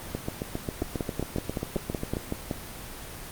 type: two click trains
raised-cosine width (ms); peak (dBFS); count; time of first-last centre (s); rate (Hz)
2; -14 / -15; 10 / 16; 0.82-2.512 / 0.15-2.169; 5.32 / 7.43
effects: pink hiss -40 dBFS RMS until 3.31 s + Opus 24 kbps

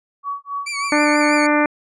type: tone with tremolo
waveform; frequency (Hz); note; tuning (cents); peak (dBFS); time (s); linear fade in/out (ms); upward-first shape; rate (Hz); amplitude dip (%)
sine; 1130; C#6; +33; -21; 0.23-0.93; 50; sine; 3.7; 100
type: tone with vibrato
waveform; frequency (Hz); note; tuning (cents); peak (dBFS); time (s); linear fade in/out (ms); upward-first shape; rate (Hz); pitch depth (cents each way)
sawtooth; 2293; D7; -42; -20; 0.66-1.47; 10; triangle; 6.2; 78
type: harmonic tone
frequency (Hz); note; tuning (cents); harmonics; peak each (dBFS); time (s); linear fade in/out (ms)
297.1; D4; +20; 1 / 2 / 3 / 4 / 5 / 6 / 7 / 8; -17 / -20 / -22 / -23 / -24 / -25 / -25 / -26; 0.92-1.66; 2
effects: resampled to 22050 Hz

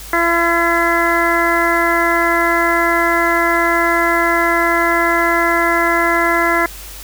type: harmonic tone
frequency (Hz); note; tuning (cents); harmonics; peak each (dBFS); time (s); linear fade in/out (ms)
338.8; E4; +48; 1 / 2 / 3 / 4 / 5 / 6; -19 / -19 / -19 / -19 / -19 / -19; 0.13-6.66; 2
effects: added 50 Hz sine -34 dBFS peak until 7.03 s + white hiss -34 dBFS RMS until 7.03 s

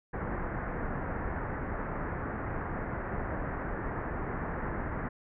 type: low-pass noise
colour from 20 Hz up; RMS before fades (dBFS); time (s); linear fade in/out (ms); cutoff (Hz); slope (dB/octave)
pink; -35; 0.13-5.09; 10; 1900; 48
effects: none

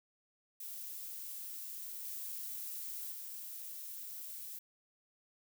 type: noise with level steps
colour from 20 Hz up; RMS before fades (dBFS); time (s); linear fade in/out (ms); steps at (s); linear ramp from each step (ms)
violet; -45 / -43 / -46; 0.6-4.59; 5; 2.04 / 3.12; 5
effects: none

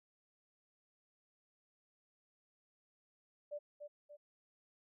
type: tone with echo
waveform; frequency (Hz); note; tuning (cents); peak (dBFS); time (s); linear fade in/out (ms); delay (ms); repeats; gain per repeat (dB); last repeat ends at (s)
sine; 587.3; D5; 0; -40; 3.51-3.59; 20; 290; 2; -6; 4.17
effects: none

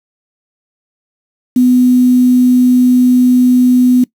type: tone with quantisation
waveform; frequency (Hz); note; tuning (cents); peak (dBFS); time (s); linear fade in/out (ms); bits
sine; 250; B3; +21; -5; 1.56-4.04; 5; 5
effects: noise-tail reverb RT60 0.1 s tail -21 dB re dry

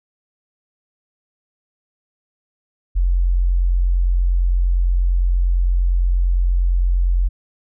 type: tone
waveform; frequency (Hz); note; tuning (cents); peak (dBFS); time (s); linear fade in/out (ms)
sine; 44.35; F1; +27; -13; 2.95-7.29; 20
effects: none

